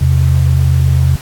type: tone pair together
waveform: sine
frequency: 82.93 / 130.81 Hz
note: E2 / C3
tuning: +11 / 0 cents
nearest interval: minor sixth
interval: 789 cents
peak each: -10 dBFS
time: 0.01-1.16 s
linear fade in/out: 5 ms
effects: pink hiss -32 dBFS RMS until 1.21 s + AAC 64 kbps